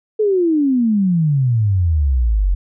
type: exponential sweep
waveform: sine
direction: down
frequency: 440 to 43.65 Hz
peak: -12 dBFS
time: 0.19-2.55 s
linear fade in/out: 10 ms
effects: none